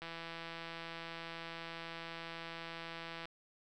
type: click train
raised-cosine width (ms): 0.3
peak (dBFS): -29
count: 538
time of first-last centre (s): 0.02-3.255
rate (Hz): 166
effects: none